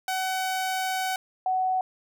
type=tone pair in turn; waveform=sawtooth / sine; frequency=753 / 746.9 Hz; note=F#5 / F#5; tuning=+30 / +16 cents; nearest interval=unison; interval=14 cents; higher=first; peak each=-22 dBFS; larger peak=neither; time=0.08-1.16 / 1.46-1.81 s; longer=first; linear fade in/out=2 ms; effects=none